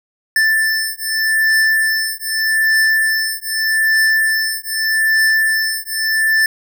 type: beating tone pair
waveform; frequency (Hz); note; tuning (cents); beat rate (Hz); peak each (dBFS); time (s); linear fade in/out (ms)
square; 1765 / 1765.82; A6 / A6; +5 / +6; 0.82; -17; 0.36-6.46; 2
effects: none